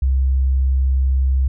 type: tone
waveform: sine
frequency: 66 Hz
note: C2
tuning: 16 cents sharp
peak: -13 dBFS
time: 0.02-1.48 s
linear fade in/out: 5 ms
effects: none